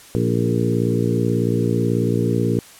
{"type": "harmonic tone with a mistuned harmonic", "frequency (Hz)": 58.27, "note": "A#1", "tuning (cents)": 0, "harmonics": [2, 3, 4, 5, 6, 7, 8], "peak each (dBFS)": [-21, -23, -24, -25, -26, -26, -27], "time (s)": [0.15, 2.59], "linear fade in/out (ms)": 0, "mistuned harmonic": 7, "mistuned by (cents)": 19, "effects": ["white hiss -44 dBFS RMS until 2.79 s", "low-pass 12000 Hz 12 dB/octave"]}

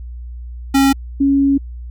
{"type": "tone pair in turn", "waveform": ["square", "sine"], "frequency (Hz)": [272.9, 277], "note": ["C#4", "C#4"], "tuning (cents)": [-27, -1], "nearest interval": "unison", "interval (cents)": 26, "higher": "second", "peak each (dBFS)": -10, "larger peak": "neither", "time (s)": [[0.74, 0.93], [1.2, 1.58]], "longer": "second", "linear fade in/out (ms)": 10, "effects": ["added 60 Hz sine -27 dBFS peak until 1.9 s"]}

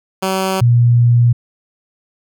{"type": "tone pair in turn", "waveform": ["10% pulse", "sine"], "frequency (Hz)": [190, 119.69], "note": ["F#3", "A#2"], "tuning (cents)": [46, 46], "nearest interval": "minor sixth", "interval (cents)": 800, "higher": "first", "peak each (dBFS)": -7, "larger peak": "neither", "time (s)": [[0.22, 0.61], [0.61, 1.33]], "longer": "second", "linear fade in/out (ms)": 10, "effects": []}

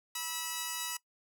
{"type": "tone pair together", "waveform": "5% pulse", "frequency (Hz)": [973.9, 1300], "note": ["B5", "E6"], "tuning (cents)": [-24, -24], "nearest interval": "perfect fourth", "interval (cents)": 500, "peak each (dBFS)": [-25, -28], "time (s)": [0.15, 0.97], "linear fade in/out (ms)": 5, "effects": ["noise-tail reverb RT60 0.1 s tail -20 dB re dry"]}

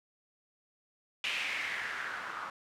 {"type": "noise with low-pass filter sweep", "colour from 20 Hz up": "blue", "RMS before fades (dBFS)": -37, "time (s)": [1.24, 2.5], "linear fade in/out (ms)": 2, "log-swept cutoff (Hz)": [2700, 1200], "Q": 3.9, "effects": []}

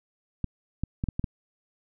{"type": "clicks", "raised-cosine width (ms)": 5, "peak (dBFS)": -15, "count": 6, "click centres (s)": [0.443, 0.836, 1.039, 1.087, 1.195, 1.242], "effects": []}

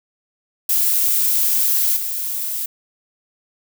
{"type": "noise with level steps", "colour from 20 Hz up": "violet", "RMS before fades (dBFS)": [-17, -24], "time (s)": [0.69, 2.66], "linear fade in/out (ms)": 5, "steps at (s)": 1.96, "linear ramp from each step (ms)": 10, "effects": []}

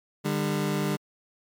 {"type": "tone pair together", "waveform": "25% pulse", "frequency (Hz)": [149.98, 200.2], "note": ["D3", "G3"], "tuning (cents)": [37, 37], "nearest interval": "perfect fourth", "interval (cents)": 500, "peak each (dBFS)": [-24, -24], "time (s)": [0.24, 0.97], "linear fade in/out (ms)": 20, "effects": ["MP3 96 kbps"]}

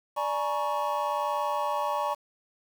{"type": "tone cluster", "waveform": "triangle", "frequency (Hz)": [588, 846, 947, 1109], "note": ["D5", "G#5", "A#5", "C#6"], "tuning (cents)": [2, 32, 27, 0], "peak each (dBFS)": -30, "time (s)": [0.16, 2.15], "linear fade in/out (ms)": 20, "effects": ["8-bit"]}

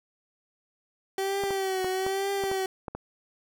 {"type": "tone with vibrato", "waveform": "30% pulse", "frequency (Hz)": 384.3, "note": "G4", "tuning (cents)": -34, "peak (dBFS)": -24, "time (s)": [1.18, 2.66], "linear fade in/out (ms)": 2, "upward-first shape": "triangle", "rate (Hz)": 1.1, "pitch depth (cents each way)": 63}
{"type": "clicks", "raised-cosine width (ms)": 1, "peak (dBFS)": -20, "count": 8, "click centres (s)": [1.437, 1.507, 1.845, 2.065, 2.438, 2.515, 2.882, 2.95]}
{"effects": []}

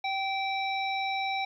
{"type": "harmonic tone", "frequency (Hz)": 776, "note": "G5", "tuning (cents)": -18, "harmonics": [1, 3, 5, 7], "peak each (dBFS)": [-30, -33, -37, -48], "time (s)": [0.04, 1.45], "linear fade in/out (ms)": 5, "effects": ["11-bit"]}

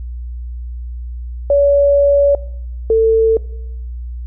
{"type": "tone pair in turn", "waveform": "sine", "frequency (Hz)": [567, 447.1], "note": ["C#5", "A4"], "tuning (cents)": [39, 28], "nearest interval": "major third", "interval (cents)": 411, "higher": "first", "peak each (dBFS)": -8, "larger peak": "neither", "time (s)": [[1.5, 2.35], [2.9, 3.37]], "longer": "first", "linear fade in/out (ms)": 2, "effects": ["noise-tail reverb RT60 0.8 s tail -21 dB re dry", "added 60 Hz sine -23 dBFS peak until 4.26 s"]}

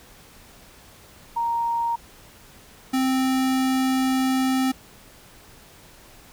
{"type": "tone pair in turn", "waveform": ["sine", "square"], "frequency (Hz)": [932.3, 261.6], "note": ["A#5", "C4"], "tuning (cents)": [0, 0], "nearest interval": "octave + minor seventh", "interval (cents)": 2200, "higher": "first", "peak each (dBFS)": [-21, -20], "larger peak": "second", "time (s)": [[1.36, 1.96], [2.93, 4.72]], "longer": "second", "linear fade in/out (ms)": 10, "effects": ["pink hiss -49 dBFS RMS until 6.32 s"]}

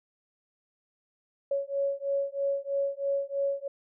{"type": "beating tone pair", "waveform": "sine", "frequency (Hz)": [555, 558.1], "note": ["C#5", "C#5"], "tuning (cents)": [2, 12], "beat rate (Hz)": 3.1, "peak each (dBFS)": -30, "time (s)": [1.51, 3.68], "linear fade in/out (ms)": 5, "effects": []}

